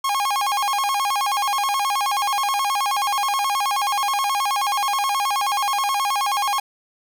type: tone with vibrato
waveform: 45% pulse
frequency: 940 Hz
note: A#5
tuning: 14 cents sharp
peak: -19 dBFS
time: 0.04-6.6 s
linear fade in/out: 5 ms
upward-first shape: square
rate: 9.4 Hz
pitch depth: 250 cents each way
effects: none

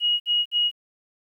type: tone bursts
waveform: sine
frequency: 2892 Hz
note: F#7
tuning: 40 cents flat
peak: -18 dBFS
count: 3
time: 0-0.714 s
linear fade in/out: 50 ms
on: 200 ms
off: 57 ms
effects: 10-bit

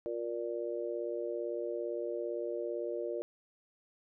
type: harmonic tone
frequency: 117.7 Hz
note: A#2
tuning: 17 cents sharp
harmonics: 3 / 4 / 5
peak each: -38 / -38 / -39 dBFS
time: 0.06-3.22 s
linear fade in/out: 0 ms
effects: none

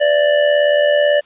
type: tone with amplitude modulation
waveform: square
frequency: 587.3 Hz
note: D5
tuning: in tune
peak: -9 dBFS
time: 0-1.21 s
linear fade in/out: 20 ms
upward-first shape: sine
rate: 78.1 Hz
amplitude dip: 55%
effects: white hiss -51 dBFS RMS until 1.25 s + resampled to 8000 Hz

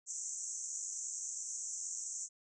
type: band-pass noise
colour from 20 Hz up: white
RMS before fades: -42 dBFS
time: 0.06-2.29 s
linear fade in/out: 50 ms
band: 6000 to 7800 Hz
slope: 96 dB/octave
effects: none

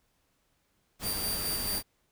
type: noise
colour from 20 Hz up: pink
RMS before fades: -38 dBFS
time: 0.99-1.83 s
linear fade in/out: 50 ms
type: tone with tremolo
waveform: 5% pulse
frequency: 4699 Hz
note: D8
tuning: in tune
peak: -23 dBFS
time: 1.02-1.83 s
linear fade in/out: 50 ms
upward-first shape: square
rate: 4.6 Hz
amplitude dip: 30%
effects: pink hiss -73 dBFS RMS until 2.11 s

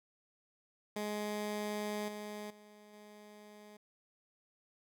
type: tone with level steps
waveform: 15% pulse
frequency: 209.4 Hz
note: G#3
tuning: 15 cents sharp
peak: -30 / -36 / -50 / -47 dBFS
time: 0.96-3.77 s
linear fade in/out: 5 ms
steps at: 2.08 / 2.5 / 2.93 s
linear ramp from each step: 5 ms
effects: none

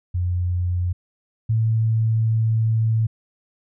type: tone pair in turn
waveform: sine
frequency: 89.1 / 111.75 Hz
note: F2 / A2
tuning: +35 / +27 cents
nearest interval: major third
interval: 392 cents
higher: second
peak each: -19 / -16 dBFS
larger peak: second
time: 0.14-0.93 / 1.49-3.07 s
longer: second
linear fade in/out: 10 ms
effects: none

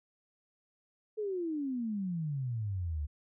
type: exponential sweep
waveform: sine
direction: down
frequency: 440 to 70.3 Hz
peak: -32 dBFS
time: 1.17-3.07 s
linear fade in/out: 20 ms
effects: none

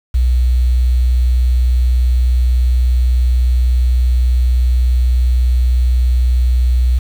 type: tone with quantisation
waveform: sine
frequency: 61.74 Hz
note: B1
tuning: in tune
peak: -9 dBFS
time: 0.14-6.99 s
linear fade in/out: 10 ms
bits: 6
effects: none

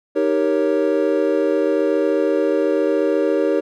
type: chord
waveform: triangle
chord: Eb dominant seventh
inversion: none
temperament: equal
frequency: 311.1 / 392 / 466.2 / 554.4 Hz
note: Eb4 / G4 / Bb4 / Db5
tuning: 0 / 0 / 0 / 0 cents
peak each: -19 dBFS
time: 0.15-3.61 s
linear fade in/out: 20 ms
effects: none

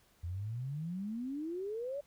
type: exponential sweep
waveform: sine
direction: up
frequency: 82.41 to 588 Hz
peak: -36 dBFS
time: 0.23-2.01 s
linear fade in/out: 10 ms
effects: pink hiss -68 dBFS RMS until 2.06 s

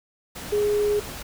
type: tone in noise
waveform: sine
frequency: 415.3 Hz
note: G#4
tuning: in tune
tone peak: -19 dBFS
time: 0.52-1 s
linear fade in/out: 10 ms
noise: pink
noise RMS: -36 dBFS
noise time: 0.35-1.23 s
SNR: +14 dB
effects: none

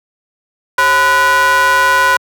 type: ring-modulated tone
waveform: square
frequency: 233.1 Hz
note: A#3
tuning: in tune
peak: -6 dBFS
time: 0.78-2.17 s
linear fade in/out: 5 ms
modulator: 1240 Hz
effects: high-pass 150 Hz 12 dB/octave

